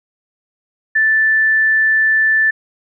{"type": "tone", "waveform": "sine", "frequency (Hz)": 1760, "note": "A6", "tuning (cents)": 0, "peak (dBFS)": -10, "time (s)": [0.95, 2.51], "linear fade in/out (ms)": 10, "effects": []}